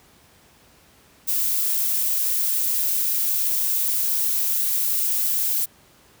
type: noise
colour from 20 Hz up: violet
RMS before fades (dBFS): -22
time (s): 1.27-5.66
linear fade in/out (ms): 20
effects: pink hiss -54 dBFS RMS until 6.2 s + high-pass 60 Hz 12 dB/octave